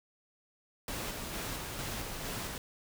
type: noise with tremolo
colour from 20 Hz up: pink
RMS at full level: -38 dBFS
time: 0.88-2.58 s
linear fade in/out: 2 ms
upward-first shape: square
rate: 2.2 Hz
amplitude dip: 25%
effects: none